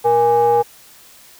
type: ring-modulated tone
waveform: triangle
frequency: 176.2 Hz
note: F3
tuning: 16 cents sharp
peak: -6 dBFS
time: 0.04-0.63 s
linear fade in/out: 20 ms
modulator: 649 Hz
effects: white hiss -45 dBFS RMS until 1.39 s